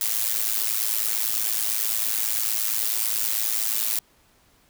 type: noise with amplitude modulation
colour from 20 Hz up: blue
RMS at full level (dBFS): -21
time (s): 0.01-3.99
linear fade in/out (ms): 2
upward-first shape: sine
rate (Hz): 109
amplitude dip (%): 85
effects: pink hiss -60 dBFS RMS until 4.69 s